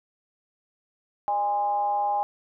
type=tone with frequency modulation; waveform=sine; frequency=819 Hz; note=G#5; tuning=24 cents flat; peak=-22 dBFS; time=1.28-2.23 s; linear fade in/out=0 ms; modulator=218 Hz; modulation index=0.48; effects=none